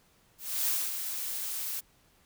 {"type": "noise with ADSR envelope", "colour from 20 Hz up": "blue", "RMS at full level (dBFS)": -28, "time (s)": [0.38, 1.81], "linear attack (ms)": 290, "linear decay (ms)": 240, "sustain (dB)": -7, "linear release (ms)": 20, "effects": ["pink hiss -65 dBFS RMS until 2.25 s"]}